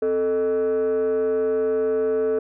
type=tone with frequency modulation; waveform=sine; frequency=440 Hz; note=A4; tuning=in tune; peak=-16 dBFS; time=0.02-2.39 s; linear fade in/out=5 ms; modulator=179 Hz; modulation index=0.46; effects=tanh soft clip ceiling -18 dBFS